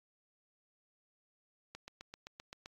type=click train; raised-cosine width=0.2 ms; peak=-29 dBFS; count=8; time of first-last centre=1.75-2.659 s; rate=7.7 Hz; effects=AAC 64 kbps